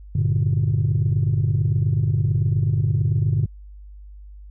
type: chord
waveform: sine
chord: G minor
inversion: none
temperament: equal with one note detuned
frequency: 98 / 116.54 / 145.15 Hz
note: G2 / Bb2 / D3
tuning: 0 / 0 / -20 cents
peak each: -20 dBFS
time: 0.15-3.46 s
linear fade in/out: 5 ms
effects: tanh soft clip ceiling -12 dBFS + added 50 Hz sine -38 dBFS peak until 4.5 s